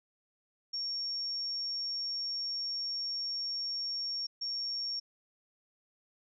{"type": "tone bursts at uneven times", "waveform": "sine", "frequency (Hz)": 5520, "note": "F8", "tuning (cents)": -21, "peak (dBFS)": -33, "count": 2, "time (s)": [[0.73, 4.27], [4.41, 5]], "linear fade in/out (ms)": 10, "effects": []}